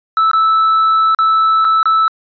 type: tone with dropouts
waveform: triangle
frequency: 1313 Hz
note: E6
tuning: 7 cents flat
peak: -7 dBFS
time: 0.17-2.08 s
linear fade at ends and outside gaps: 1 ms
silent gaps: 0.314-0.333 / 1.148-1.188 / 1.646-1.65 / 1.83-1.856 s
effects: resampled to 11025 Hz